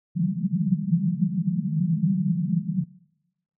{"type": "band-pass noise", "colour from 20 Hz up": "white", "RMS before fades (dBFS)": -24, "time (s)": [0.15, 2.84], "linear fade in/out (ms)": 5, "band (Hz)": [150, 200], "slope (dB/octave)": 96, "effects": ["noise-tail reverb RT60 0.9 s tail -22 dB re dry"]}